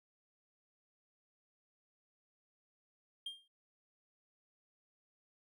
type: tone with exponential decay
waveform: triangle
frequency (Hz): 3204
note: G7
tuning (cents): +37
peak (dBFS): -36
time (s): 3.26-3.48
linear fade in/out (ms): 5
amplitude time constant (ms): 47
effects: none